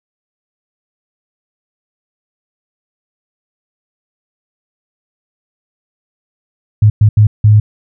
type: tone bursts at uneven times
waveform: sine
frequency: 106.2 Hz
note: G#2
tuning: 39 cents sharp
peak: -3 dBFS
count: 4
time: 6.82-6.9 / 7.01-7.09 / 7.17-7.27 / 7.44-7.6 s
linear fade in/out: 5 ms
effects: none